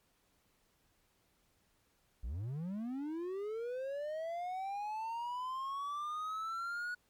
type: linear sweep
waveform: triangle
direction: up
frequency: 48.06 to 1467 Hz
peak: -35 dBFS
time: 2.23-6.95 s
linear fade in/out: 10 ms
effects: pink hiss -74 dBFS RMS until 7.09 s + MP3 96 kbps